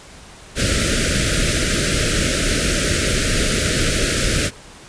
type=band-stop noise; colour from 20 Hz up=pink; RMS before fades=-18 dBFS; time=0.55-4.51 s; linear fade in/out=50 ms; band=640 to 1300 Hz; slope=96 dB/octave; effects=pink hiss -41 dBFS RMS until 4.88 s + resampled to 22050 Hz